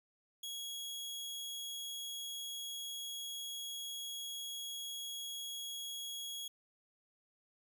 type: tone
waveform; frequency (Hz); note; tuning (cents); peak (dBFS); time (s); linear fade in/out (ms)
sawtooth; 3322; G#7; 0; -38; 0.43-6.48; 5
effects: none